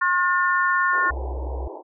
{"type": "harmonic tone", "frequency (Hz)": 358.4, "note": "F4", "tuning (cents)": 45, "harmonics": [3, 4, 5], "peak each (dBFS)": [-21, -22, -23], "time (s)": [0.01, 1.11], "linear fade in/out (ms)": 10}
{"type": "band-pass noise", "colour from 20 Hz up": "pink", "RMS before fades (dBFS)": -36, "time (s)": [0.91, 1.83], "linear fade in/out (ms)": 50, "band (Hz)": [300, 970], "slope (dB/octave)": 96}
{"type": "tone", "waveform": "sine", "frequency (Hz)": 65, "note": "C2", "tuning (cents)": -11, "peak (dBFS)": -26, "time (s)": [1.1, 1.68], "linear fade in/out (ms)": 10}
{"effects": []}